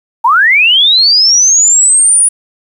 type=linear sweep; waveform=sine; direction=up; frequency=865 to 9810 Hz; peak=-4 dBFS; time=0.24-2.29 s; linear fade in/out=10 ms; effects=7-bit